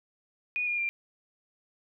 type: tone with pitch steps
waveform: sine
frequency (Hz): 2464 / 2422 / 2380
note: D#7 / D#7 / D7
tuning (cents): -17 / -47 / +22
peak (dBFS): -27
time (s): 0.56-0.89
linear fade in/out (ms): 0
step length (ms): 110
effects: none